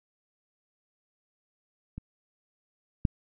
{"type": "clicks", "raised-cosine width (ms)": 5, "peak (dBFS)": [-25, -10], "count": 2, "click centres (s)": [1.98, 3.052], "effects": []}